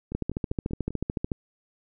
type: two click trains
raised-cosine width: 3 ms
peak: -23 / -14 dBFS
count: 5 / 17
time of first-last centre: 0.12-0.906 / 0.15-1.318 s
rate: 5.09 / 13.7 Hz
effects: none